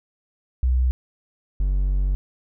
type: tone pair in turn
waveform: sine / triangle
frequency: 63.1 / 47.41 Hz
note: B1 / F#1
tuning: +38 / +43 cents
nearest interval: perfect fourth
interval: 495 cents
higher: first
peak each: -16 dBFS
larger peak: neither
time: 0.63-0.91 / 1.6-2.15 s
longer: second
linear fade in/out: 0 ms
effects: none